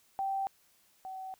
sine tone pair in turn, 779 / 759 Hz, G5 / F#5, -11 / +44 cents, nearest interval unison, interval 45 cents, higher first, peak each -30 / -39 dBFS, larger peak first, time 0.19-0.47 / 1.05-1.34 s, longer second, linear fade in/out 0 ms, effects white hiss -67 dBFS RMS until 1.39 s

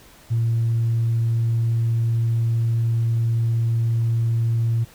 sine tone, 115.2 Hz, A#2, 20 cents flat, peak -16 dBFS, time 0.3-4.85 s, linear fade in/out 20 ms, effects tanh soft clip ceiling -14 dBFS + pink hiss -49 dBFS RMS until 4.94 s

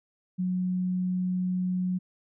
sine tone, 182.7 Hz, F#3, 22 cents flat, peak -25 dBFS, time 0.38-1.99 s, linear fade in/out 20 ms, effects none

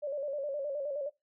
sine tone with vibrato, 569 Hz, C#5, 45 cents sharp, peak -32 dBFS, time 0.02-1.1 s, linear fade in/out 20 ms, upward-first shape square, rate 9.6 Hz, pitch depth 69 cents each way, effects noise-tail reverb RT60 0.2 s tail -21 dB re dry

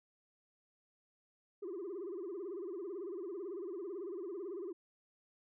sine tone with vibrato, 371.4 Hz, F#4, 7 cents sharp, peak -38 dBFS, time 1.62-4.73 s, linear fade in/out 10 ms, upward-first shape sine, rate 18 Hz, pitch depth 190 cents each way, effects tanh soft clip ceiling -38 dBFS

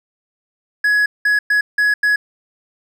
triangle tone bursts at uneven times, 1680 Hz, G#6, 19 cents sharp, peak -10 dBFS, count 5, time 0.84-1.06 / 1.25-1.39 / 1.5-1.61 / 1.78-1.94 / 2.03-2.16 s, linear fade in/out 5 ms, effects none

